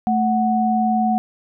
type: tone pair together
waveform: sine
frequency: 220 / 740 Hz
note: A3 / F#5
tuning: 0 / 0 cents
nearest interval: octave + major sixth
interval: 2100 cents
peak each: -18 dBFS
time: 0.07-1.18 s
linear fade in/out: 0 ms
effects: none